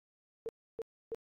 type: tone bursts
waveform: sine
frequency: 453.4 Hz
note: A#4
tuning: 48 cents flat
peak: -35 dBFS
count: 3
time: 0.46-1.147 s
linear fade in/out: 0 ms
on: 29 ms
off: 300 ms
effects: AAC 64 kbps